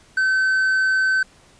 triangle tone, 1533 Hz, G6, 39 cents flat, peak -14 dBFS, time 0.17-1.23 s, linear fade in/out 5 ms, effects pink hiss -52 dBFS RMS until 1.59 s + resampled to 22050 Hz

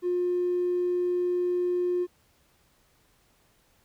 triangle tone, 356.3 Hz, F4, 35 cents sharp, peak -20 dBFS, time 0.02-2.07 s, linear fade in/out 50 ms, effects tanh soft clip ceiling -21 dBFS + pink hiss -65 dBFS RMS until 3.84 s

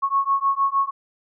sine beating tone pair, 1097 / 1103.5 Hz, C#6 / C#6, -18 / -8 cents, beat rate 6.5 Hz, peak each -21 dBFS, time 0.02-0.91 s, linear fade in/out 20 ms, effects none

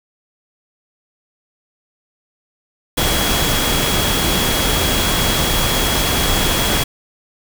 sine tone in noise, 3322 Hz, G#7, in tune, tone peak -23 dBFS, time 2.97-6.84 s, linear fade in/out 10 ms, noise pink, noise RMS -17 dBFS, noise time 2.97-6.84 s, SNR -9 dB, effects none

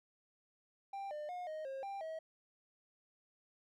triangle tone with pitch steps, 789 / 600 / 718 / 623 / 537 / 791 / 640 Hz, G5 / D5 / F5 / D#5 / C5 / G5 / D#5, +11 / +37 / +48 / +2 / +45 / +15 / +49 cents, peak -39 dBFS, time 0.93-2.19 s, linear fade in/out 5 ms, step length 180 ms, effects none

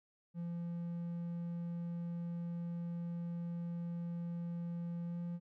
triangle tone with pitch glide, 171.2 to 172.69 Hz, F3 to F3, -34 to -19 cents, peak -36 dBFS, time 0.34-5.4 s, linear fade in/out 50 ms, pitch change +15 cents, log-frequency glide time 5.05-5.19 s, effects none

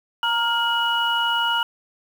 sine tone cluster, 932 / 1406 / 2917 Hz, A#5 / F6 / F#7, -1 / +11 / -25 cents, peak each -23 dBFS, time 0.23-1.63 s, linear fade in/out 2 ms, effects 7-bit

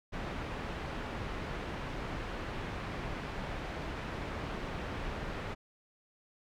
pink low-pass noise, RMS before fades -39 dBFS, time 0.12-5.55 s, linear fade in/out 20 ms, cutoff 2400 Hz, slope 12 dB/octave, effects none

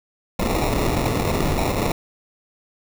pink noise with sample-and-hold, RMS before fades -21 dBFS, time 0.39-1.92 s, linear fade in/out 5 ms, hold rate 1575 Hz, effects none

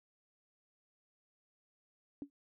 sine tone with exponential decay, 283.4 Hz, C#4, 38 cents sharp, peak -35 dBFS, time 2.22-2.3 s, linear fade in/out 1 ms, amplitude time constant 16 ms, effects noise-tail reverb RT60 0.1 s tail -25 dB re dry

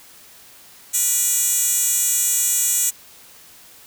10% pulse tone with high-pass filter, 484 Hz, B4, 35 cents flat, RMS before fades -19 dBFS, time 0.93-2.91 s, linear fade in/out 20 ms, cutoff 7900 Hz, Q 1.9, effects white hiss -46 dBFS RMS until 3.86 s

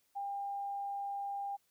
sine tone, 800 Hz, G5, 35 cents sharp, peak -36 dBFS, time 0.15-1.57 s, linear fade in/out 20 ms, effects white hiss -75 dBFS RMS until 1.7 s

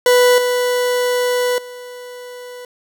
40% pulse tone with level steps, 493.9 Hz, B4, in tune, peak -8 / -14 / -30 dBFS, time 0.06-2.65 s, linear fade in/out 2 ms, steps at 0.38 / 1.58 s, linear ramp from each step 2 ms, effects none

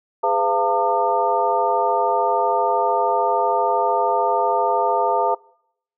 sine tone cluster, 412 / 505 / 686 / 905 / 1207 Hz, G#4 / B4 / F5 / A5 / D6, -14 / +39 / -31 / +48 / +47 cents, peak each -25 / -24 / -22 / -19 / -26 dBFS, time 0.23-5.35 s, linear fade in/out 10 ms, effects noise-tail reverb RT60 0.7 s tail -24 dB re dry

